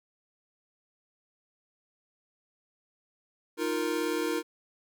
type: chord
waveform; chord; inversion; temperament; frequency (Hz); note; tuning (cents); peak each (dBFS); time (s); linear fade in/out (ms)
square; Eb suspended second; none; equal; 311.1 / 349.2 / 466.2; Eb4 / F4 / Bb4; 0 / 0 / 0; -33; 3.57-4.43; 50
effects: none